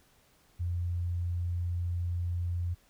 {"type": "tone", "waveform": "sine", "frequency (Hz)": 87.31, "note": "F2", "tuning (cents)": 0, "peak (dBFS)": -29, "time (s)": [0.59, 2.75], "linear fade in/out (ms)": 20, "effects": ["pink hiss -65 dBFS RMS until 2.89 s"]}